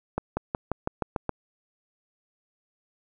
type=accelerating click train; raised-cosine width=1 ms; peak=-12 dBFS; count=8; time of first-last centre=0.18-1.293 s; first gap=190 ms; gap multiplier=0.94; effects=none